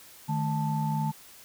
sine tone cluster, 152.3 / 216.2 / 880 Hz, D#3 / A3 / A5, -37 / -30 / 0 cents, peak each -27 / -32 / -31 dBFS, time 0.28-1.12 s, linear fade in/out 20 ms, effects tanh soft clip ceiling -17 dBFS + white hiss -51 dBFS RMS until 1.44 s

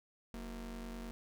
40% pulse ring-modulated tone, 138.59 Hz, C#3, in tune, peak -39 dBFS, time 0.34-1.11 s, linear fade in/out 0 ms, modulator 94.3 Hz, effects none

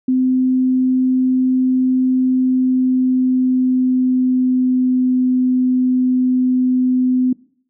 sine tone with pitch glide, 257 to 253.9 Hz, C4 to B3, -31 to +48 cents, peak -12 dBFS, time 0.08-7.33 s, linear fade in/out 5 ms, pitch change -21 cents, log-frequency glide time 2.23-5.18 s, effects noise-tail reverb RT60 0.6 s tail -22 dB re dry

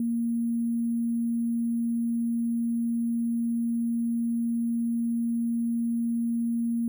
sine tone with sample-and-hold, 233.1 Hz, A#3, in tune, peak -24 dBFS, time 0-6.88 s, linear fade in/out 2 ms, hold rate 11025 Hz, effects none

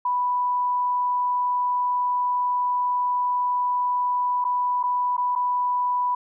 sine tone with dropouts, 987.8 Hz, B5, in tune, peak -20 dBFS, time 0.05-6.15 s, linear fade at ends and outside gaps 5 ms, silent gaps 4.443-4.449 / 4.83-4.836 / 5.168-5.178 / 5.353-5.359 s, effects none

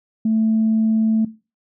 sine tone, 220.8 Hz, A3, 6 cents sharp, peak -14 dBFS, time 0.25-1.25 s, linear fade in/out 5 ms, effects noise-tail reverb RT60 0.3 s tail -17 dB re dry + tanh soft clip ceiling -10 dBFS

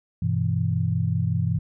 sine chord, E minor, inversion first, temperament equal with one note detuned, 98 / 123.47 / 164.15 Hz, G2 / B2 / E3, 0 / 0 / -7 cents, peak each -25 dBFS, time 0.22-1.59 s, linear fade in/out 5 ms, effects none

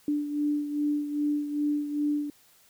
sine beating tone pair, 293.7 / 296.2 Hz, D4 / D4, 0 / +15 cents, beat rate 2.5 Hz, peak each -26 / -33 dBFS, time 0.08-2.3 s, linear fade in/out 2 ms, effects white hiss -60 dBFS RMS until 2.69 s

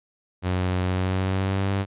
sawtooth tone with pitch glide, 91.5 to 98.07 Hz, F#2 to G2, -19 to +1 cents, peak -18 dBFS, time 0.42-1.86 s, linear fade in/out 50 ms, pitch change +120 cents, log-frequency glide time 0.84-1.72 s, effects resampled to 8000 Hz

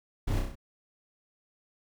brown noise with echo, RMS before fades -30 dBFS, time 0.27-0.4 s, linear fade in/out 10 ms, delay 31 ms, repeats 5, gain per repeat -3 dB, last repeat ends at 0.555 s, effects none

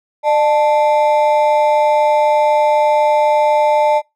triangle ring-modulated tone, 740 Hz, F#5, in tune, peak -5 dBFS, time 0.23-4.02 s, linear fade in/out 50 ms, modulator 138 Hz, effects noise-tail reverb RT60 0.2 s tail -24 dB re dry

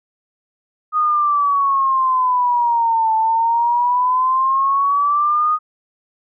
sine exponential two-way sweep, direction down then up, 1244.5 to 880 to 1244.5 Hz, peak -13 dBFS, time 0.92-5.59 s, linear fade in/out 50 ms, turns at 3.15 s, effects none

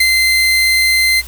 30% pulse tone with ADSR envelope, 2074 Hz, C7, 16 cents flat, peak -5 dBFS, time 0-1.22 s, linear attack 6 ms, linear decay 53 ms, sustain -2 dB, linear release 30 ms, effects added 60 Hz sine -31 dBFS peak until 1.27 s + white hiss -35 dBFS RMS until 1.27 s

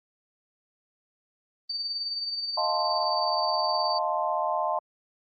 sine tone with tremolo, 4600 Hz, D8, 37 cents flat, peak -27 dBFS, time 1.69-3.99 s, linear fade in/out 10 ms, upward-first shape sine, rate 19 Hz, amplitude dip 45%
sine chord, F dominant seventh, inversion third, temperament equal, 622.3 / 698.5 / 880 / 1046.5 Hz, Eb5 / F5 / A5 / C6, 0 / 0 / 0 / 0 cents, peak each -30 dBFS, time 2.57-4.79 s, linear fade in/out 5 ms
effects Opus 24 kbps

